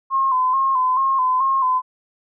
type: tone with vibrato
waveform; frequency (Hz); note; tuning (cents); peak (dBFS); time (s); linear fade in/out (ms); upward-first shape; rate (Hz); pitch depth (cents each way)
sine; 1046.5; C6; 0; -15; 0.1-1.82; 50; square; 2.3; 46
effects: none